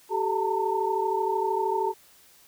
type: tone cluster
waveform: sine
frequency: 383 / 430.2 / 893 / 926 Hz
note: G4 / A4 / A5 / A#5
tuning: -40 / -39 / +25 / -12 cents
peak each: -28 / -30 / -27 / -32 dBFS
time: 0.09-1.94 s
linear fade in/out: 50 ms
effects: white hiss -56 dBFS RMS until 2.47 s